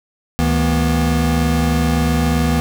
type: tone cluster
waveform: square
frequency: 72.8 / 160.8 / 241.7 Hz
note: D2 / E3 / B3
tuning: -15 / -43 / -37 cents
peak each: -19 dBFS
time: 0.39-2.6 s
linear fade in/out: 0 ms
effects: none